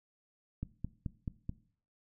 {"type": "click train", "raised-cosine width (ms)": 5, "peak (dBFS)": -24, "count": 5, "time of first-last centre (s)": [0.63, 1.494], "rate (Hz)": 4.63, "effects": ["noise-tail reverb RT60 0.5 s tail -18 dB re dry"]}